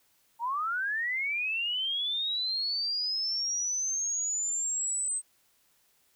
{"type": "linear sweep", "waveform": "sine", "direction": "up", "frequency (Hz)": [895, 8290], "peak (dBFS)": -28, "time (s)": [0.39, 5.22], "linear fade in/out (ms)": 50, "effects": ["white hiss -68 dBFS RMS until 6.15 s"]}